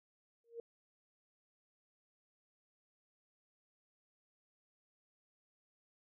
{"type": "tone with exponential growth", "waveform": "sine", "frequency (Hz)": 465.3, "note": "A#4", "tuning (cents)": -3, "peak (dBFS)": -39, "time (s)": [0.44, 0.6], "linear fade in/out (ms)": 2, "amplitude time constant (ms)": 34, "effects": []}